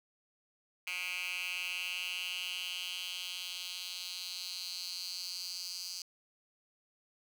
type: tone with high-pass filter sweep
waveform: 10% pulse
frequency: 180.5 Hz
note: F#3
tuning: 43 cents flat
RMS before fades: -40 dBFS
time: 0.87-6.02 s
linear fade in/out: 2 ms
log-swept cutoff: 2300 to 5000 Hz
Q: 4.5
effects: none